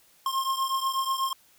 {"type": "beating tone pair", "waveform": "square", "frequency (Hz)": [1064, 1072.2], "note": ["C6", "C6"], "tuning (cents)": [29, 42], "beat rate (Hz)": 8.2, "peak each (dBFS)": [-28, -31], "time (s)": [0.26, 1.33], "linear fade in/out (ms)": 2, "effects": ["white hiss -60 dBFS RMS until 1.58 s"]}